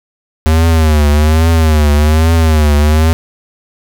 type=tone with vibrato; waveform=square; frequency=77.78 Hz; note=D#2; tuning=in tune; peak=-7 dBFS; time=0.46-3.13 s; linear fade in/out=0 ms; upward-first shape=triangle; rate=1.2 Hz; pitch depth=120 cents each way; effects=none